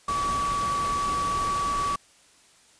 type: tone in noise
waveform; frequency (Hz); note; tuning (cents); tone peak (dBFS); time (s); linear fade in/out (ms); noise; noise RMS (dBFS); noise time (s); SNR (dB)
sine; 1141; C#6; +50; -24; 0.08-1.96; 5; pink; -34; 0.08-1.96; +7
effects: white hiss -57 dBFS RMS until 2.79 s + resampled to 22050 Hz